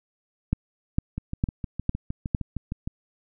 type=two click trains; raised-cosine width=5 ms; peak=-17 / -9 dBFS; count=12 / 5; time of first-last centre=1.18-2.875 / 0.53-2.348 s; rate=6.49 / 2.2 Hz; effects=none